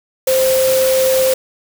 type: tone in noise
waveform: sine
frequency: 523.3 Hz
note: C5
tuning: in tune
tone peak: -11 dBFS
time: 0.27-1.34 s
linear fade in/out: 5 ms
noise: white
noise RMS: -21 dBFS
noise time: 0.27-1.34 s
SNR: +7 dB
effects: none

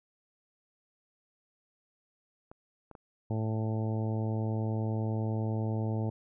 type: clicks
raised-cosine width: 1 ms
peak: -33 dBFS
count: 3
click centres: 2.515 / 2.913 / 2.952 s
type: harmonic tone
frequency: 110 Hz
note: A2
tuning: in tune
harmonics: 1 / 2 / 3 / 4 / 5 / 6 / 7 / 8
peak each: -30 / -36 / -40 / -42 / -44 / -46 / -47 / -48 dBFS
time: 3.3-6.1 s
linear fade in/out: 5 ms
effects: none

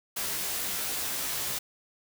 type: noise with comb filter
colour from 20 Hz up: white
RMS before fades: -32 dBFS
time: 0.16-1.59 s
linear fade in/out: 10 ms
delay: 15 ms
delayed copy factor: +0.8
effects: none

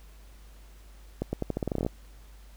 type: accelerating click train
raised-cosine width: 2 ms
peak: -15 dBFS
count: 14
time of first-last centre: 1.22-1.865 s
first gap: 110 ms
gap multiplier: 0.85
effects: added 50 Hz sine -48 dBFS peak until 2.56 s + pink hiss -59 dBFS RMS until 2.56 s

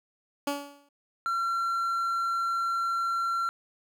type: tone with exponential decay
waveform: 15% pulse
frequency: 284.9 Hz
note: C#4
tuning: 48 cents sharp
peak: -19 dBFS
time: 0.47-0.89 s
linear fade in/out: 5 ms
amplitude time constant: 90 ms
type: tone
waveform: triangle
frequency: 1363 Hz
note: F6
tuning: 43 cents flat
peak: -24 dBFS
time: 1.26-3.49 s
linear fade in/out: 0 ms
effects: none

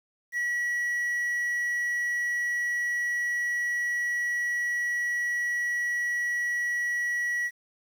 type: tone with quantisation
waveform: triangle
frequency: 1930 Hz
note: B6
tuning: 40 cents flat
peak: -24 dBFS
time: 0.32-7.51 s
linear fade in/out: 50 ms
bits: 9
effects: none

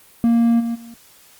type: tone with level steps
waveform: triangle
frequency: 232.9 Hz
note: A#3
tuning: 1 cent flat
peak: -10 / -18 / -34 dBFS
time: 0.24-0.94 s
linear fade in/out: 0 ms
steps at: 0.59 / 0.74 s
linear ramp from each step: 20 ms
effects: white hiss -49 dBFS RMS until 1.39 s + Opus 32 kbps

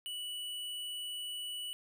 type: tone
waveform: square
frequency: 2953 Hz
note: F#7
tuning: 4 cents flat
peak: -39 dBFS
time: 0.06-1.73 s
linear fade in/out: 0 ms
effects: none

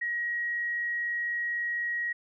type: tone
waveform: sine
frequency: 1898 Hz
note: A#6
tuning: 31 cents sharp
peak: -28 dBFS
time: 0.01-2.13 s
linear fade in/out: 10 ms
effects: none

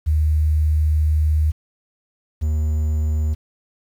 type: tone pair in turn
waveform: sine / triangle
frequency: 76.9 / 76.9 Hz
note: D#2 / D#2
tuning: -20 / -20 cents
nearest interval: unison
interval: 0 cents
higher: neither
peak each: -14 / -15 dBFS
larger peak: first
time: 0.06-1.52 / 2.41-3.35 s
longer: first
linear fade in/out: 20 ms
effects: 8-bit

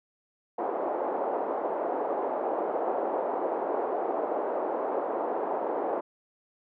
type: band-pass noise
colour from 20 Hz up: white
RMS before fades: -30 dBFS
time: 0.58-6.01 s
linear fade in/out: 10 ms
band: 350 to 800 Hz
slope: 24 dB/octave
effects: none

